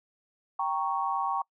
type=chord; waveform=sine; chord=G diminished; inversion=none; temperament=equal; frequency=784 / 932.3 / 1108.7 Hz; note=G5 / Bb5 / Db6; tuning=0 / 0 / 0 cents; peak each=-31 / -32 / -30 dBFS; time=0.59-1.42 s; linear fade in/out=5 ms; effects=noise-tail reverb RT60 0.1 s tail -26 dB re dry